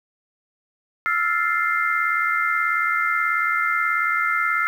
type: chord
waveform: sine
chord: F major seventh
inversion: third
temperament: equal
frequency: 1318.5 / 1396.9 / 1760 / 2093 Hz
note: E6 / F6 / A6 / C7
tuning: 0 / 0 / 0 / 0 cents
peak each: -24 / -23 / -29 / -23 dBFS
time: 1.06-4.67 s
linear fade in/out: 0 ms
effects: 8-bit